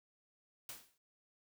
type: noise with exponential decay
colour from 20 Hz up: white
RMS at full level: -44 dBFS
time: 0.69-0.98 s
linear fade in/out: 2 ms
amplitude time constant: 62 ms
effects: none